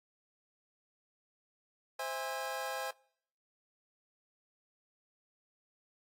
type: chord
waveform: 25% pulse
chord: C augmented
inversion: none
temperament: just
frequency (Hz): 523.3 / 654.1 / 817.6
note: C5 / E5 / G#5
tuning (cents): 0 / -14 / -27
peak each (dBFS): -37 / -39 / -36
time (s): 1.99-2.91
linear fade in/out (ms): 5
effects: noise-tail reverb RT60 0.7 s tail -26 dB re dry + AAC 64 kbps